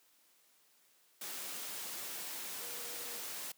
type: tone in noise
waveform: sine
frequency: 478.8 Hz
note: A#4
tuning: 46 cents sharp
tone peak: -54 dBFS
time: 2.61-3.2 s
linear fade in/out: 5 ms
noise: white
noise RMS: -43 dBFS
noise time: 1.21-3.52 s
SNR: -14 dB
effects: white hiss -69 dBFS RMS until 3.57 s + high-pass 200 Hz 12 dB/octave